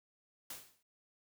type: noise with exponential decay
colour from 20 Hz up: white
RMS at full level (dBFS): -42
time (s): 0.5-0.83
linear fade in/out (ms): 5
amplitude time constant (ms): 71
effects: none